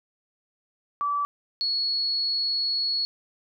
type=tone pair in turn; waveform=sine; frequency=1155 / 4361 Hz; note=D6 / C#8; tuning=-29 / -29 cents; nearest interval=octave + major seventh; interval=2300 cents; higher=second; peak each=-23 dBFS; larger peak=neither; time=1.01-1.25 / 1.61-3.05 s; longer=second; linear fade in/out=0 ms; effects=none